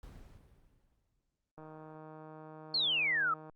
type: noise with exponential decay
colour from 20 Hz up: brown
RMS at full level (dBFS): -48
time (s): 0.03-1.51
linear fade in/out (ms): 1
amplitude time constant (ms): 320
type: click train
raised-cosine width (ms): 1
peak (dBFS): -37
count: 300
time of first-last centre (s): 1.58-3.497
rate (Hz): 156
type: exponential sweep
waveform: sine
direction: down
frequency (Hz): 4435 to 1249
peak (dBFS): -28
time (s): 2.74-3.34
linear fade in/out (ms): 5
effects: Opus 48 kbps